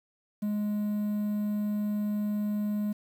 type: tone with quantisation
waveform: triangle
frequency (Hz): 208.6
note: G#3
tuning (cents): +8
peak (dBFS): -25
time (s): 0.42-2.93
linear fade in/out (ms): 10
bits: 9
effects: none